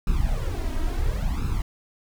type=noise with flanger; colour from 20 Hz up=brown; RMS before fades=-24 dBFS; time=0.07-1.62 s; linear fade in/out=2 ms; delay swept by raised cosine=0.76 to 3.16 ms; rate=0.72 Hz; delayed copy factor=+0.95; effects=none